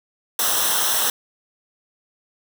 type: noise with comb filter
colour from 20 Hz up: white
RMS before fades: -20 dBFS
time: 0.39-1.1 s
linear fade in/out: 2 ms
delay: 0.43 ms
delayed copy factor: -0.75
effects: none